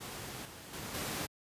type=noise with level steps; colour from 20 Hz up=pink; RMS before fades=-43 / -49 / -42 / -37 dBFS; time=0-1.27 s; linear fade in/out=20 ms; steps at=0.45 / 0.73 / 0.94 s; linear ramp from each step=5 ms; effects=high-pass 80 Hz 12 dB/octave + resampled to 32000 Hz